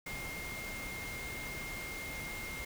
sine tone in noise, 2124 Hz, C7, 25 cents sharp, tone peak -42 dBFS, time 0.06-2.65 s, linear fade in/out 5 ms, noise pink, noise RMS -44 dBFS, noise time 0.06-2.65 s, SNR -1 dB, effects none

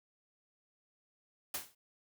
white noise with exponential decay, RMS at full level -34 dBFS, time 1.54-1.75 s, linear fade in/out 5 ms, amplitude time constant 45 ms, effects none

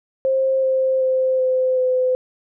sine tone with pitch steps, 530 / 524.8 / 519.7 / 514.6 / 509.6 Hz, C5 / C5 / C5 / C5 / C5, +22 / +5 / -12 / -29 / -46 cents, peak -15 dBFS, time 0.25-2.15 s, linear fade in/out 0 ms, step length 380 ms, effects none

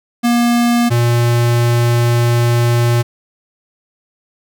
square tone pair in turn, 238.1 / 119.05 Hz, A#3 / A#2, +37 / +37 cents, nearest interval octave, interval 1200 cents, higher first, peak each -11 dBFS, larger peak neither, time 0.23-0.9 / 0.9-3.03 s, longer second, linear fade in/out 20 ms, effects none

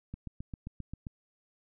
click train, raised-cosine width 5 ms, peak -27 dBFS, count 8, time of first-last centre 0.14-1.068 s, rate 7.54 Hz, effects none

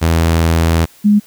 sawtooth / sine tone pair in turn, 82.41 / 207.3 Hz, E2 / G#3, 0 / -3 cents, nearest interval octave + major third, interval 1597 cents, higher second, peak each -6 dBFS, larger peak neither, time 0.01-0.86 / 1.04-1.2 s, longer first, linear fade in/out 20 ms, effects white hiss -45 dBFS RMS until 1.26 s

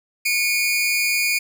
sawtooth tone pair together, 2218 / 2428 Hz, C#7 / D#7, 0 / -43 cents, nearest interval major second, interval 157 cents, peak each -20 / -16 dBFS, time 0.25-1.39 s, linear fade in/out 10 ms, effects none

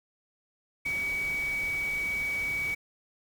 sine tone in noise, 2266 Hz, C#7, 37 cents sharp, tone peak -28 dBFS, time 0.85-2.75 s, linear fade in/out 10 ms, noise pink, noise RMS -43 dBFS, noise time 0.85-2.75 s, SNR +12 dB, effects none

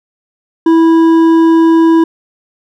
sine tone with hard clipping, 327.8 Hz, E4, 10 cents flat, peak -6 dBFS, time 0.66-2.04 s, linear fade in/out 5 ms, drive 7 dB, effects none

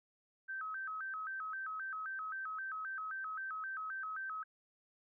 sine tone with vibrato, 1411 Hz, F6, 17 cents sharp, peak -39 dBFS, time 0.48-4.44 s, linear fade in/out 20 ms, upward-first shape square, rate 3.8 Hz, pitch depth 170 cents each way, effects none

